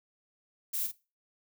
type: noise with echo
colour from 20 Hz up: violet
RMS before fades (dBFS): -33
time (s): 0.73-0.87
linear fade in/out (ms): 10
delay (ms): 47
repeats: 1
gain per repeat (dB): -6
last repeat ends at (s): 0.917
effects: noise-tail reverb RT60 0.3 s tail -20 dB re dry